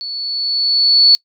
sine tone with level ramp, 4435 Hz, C#8, in tune, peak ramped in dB -23 to -4 dBFS, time 0.01-1.15 s, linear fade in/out 0 ms, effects noise-tail reverb RT60 0.1 s tail -26 dB re dry

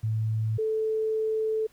sine tone pair in turn, 110 / 438 Hz, A2 / A4, 0 / -8 cents, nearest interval 2 octaves, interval 2392 cents, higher second, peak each -24 dBFS, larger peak neither, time 0.03-0.58 / 0.58-1.67 s, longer second, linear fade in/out 10 ms, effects pink hiss -61 dBFS RMS until 1.72 s

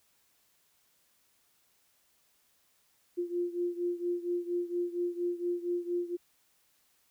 sine beating tone pair, 349.2 / 353.5 Hz, F4 / F4, 0 / +21 cents, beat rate 4.3 Hz, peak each -32 / -35 dBFS, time 3.17-6.17 s, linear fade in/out 20 ms, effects white hiss -70 dBFS RMS until 7.1 s

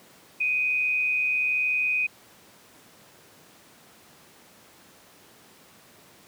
sine tone pair together, 2352 / 2493 Hz, D7 / D#7, +2 / +3 cents, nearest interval minor second, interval 101 cents, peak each -34 / -22 dBFS, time 0.4-2.07 s, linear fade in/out 10 ms, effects pink hiss -53 dBFS RMS until 6.27 s + high-pass 150 Hz 12 dB/octave

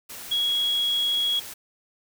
sine tone in noise, 3322 Hz, G#7, in tune, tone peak -21 dBFS, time 0.31-1.4 s, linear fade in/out 10 ms, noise white, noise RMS -39 dBFS, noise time 0.09-1.54 s, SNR +15 dB, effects none

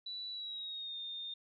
sine tone with pitch glide, 3951 to 3644 Hz, B7 to A#7, 0 to -40 cents, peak -40 dBFS, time 0.06-1.34 s, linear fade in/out 5 ms, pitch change -140 cents, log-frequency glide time 0.31-0.98 s, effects none

